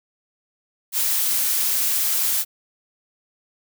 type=noise; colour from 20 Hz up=blue; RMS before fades=-21 dBFS; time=0.92-2.45 s; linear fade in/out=50 ms; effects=none